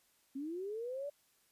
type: linear sweep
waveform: sine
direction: up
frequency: 261.6 to 587.3 Hz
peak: -38 dBFS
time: 0.35-1.1 s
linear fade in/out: 10 ms
effects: white hiss -72 dBFS RMS until 1.51 s + resampled to 32000 Hz